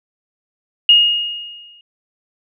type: tone with exponential decay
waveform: sine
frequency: 2859 Hz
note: F7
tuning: 40 cents sharp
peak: -4 dBFS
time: 0.89-1.81 s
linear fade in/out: 2 ms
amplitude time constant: 200 ms
effects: none